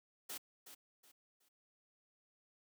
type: noise with echo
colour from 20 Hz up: white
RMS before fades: -45 dBFS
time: 0.29-0.38 s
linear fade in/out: 10 ms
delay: 370 ms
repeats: 3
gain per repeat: -10 dB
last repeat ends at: 1.49 s
effects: high-pass 200 Hz 12 dB/octave